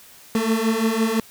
30% pulse beating tone pair, 220 / 225.9 Hz, A3 / A3, 0 / +46 cents, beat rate 5.9 Hz, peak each -20 / -18 dBFS, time 0.35-1.2 s, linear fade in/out 2 ms, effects white hiss -47 dBFS RMS until 1.3 s

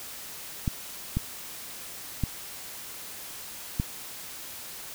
clicks, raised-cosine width 5 ms, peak -13 dBFS, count 4, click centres 0.678 / 1.17 / 2.237 / 3.799 s, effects white hiss -41 dBFS RMS until 4.94 s

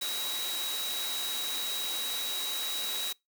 sine tone in noise, 3848 Hz, B7, 46 cents flat, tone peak -33 dBFS, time 0.01-3.13 s, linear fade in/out 10 ms, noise white, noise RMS -36 dBFS, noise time 0.01-3.13 s, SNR 0 dB, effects noise-tail reverb RT60 0.2 s tail -26 dB re dry + high-pass 300 Hz 12 dB/octave

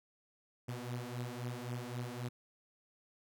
sawtooth beating tone pair, 120.6 / 124.4 Hz, B2 / B2, -41 / +13 cents, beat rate 3.8 Hz, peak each -38 / -39 dBFS, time 0.68-2.29 s, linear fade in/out 10 ms, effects none

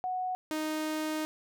sine / sawtooth tone pair in turn, 738 / 310.3 Hz, F#5 / D#4, -5 / -5 cents, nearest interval octave + minor third, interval 1500 cents, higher first, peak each -30 / -27 dBFS, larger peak second, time 0.04-0.35 / 0.51-1.25 s, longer second, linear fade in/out 0 ms, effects none

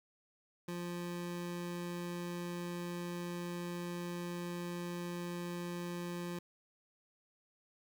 25% pulse tone, 174.61 Hz, F3, in tune, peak -35 dBFS, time 0.68-6.39 s, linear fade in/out 5 ms, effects 11-bit

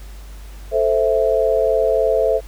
sine chord, A minor, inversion none, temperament equal, 440 / 523.3 / 659.3 Hz, A4 / C5 / E5, 0 / 0 / 0 cents, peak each -18 dBFS, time 0.71-2.41 s, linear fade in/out 50 ms, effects added 50 Hz sine -33 dBFS peak until 2.47 s + pink hiss -46 dBFS RMS until 2.47 s

